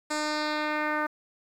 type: tone with low-pass filter sweep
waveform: 10% pulse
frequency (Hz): 303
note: D#4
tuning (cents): -46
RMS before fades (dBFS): -29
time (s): 0.1-1.07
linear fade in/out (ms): 10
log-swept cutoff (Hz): 8000 to 1500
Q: 1.8
effects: 9-bit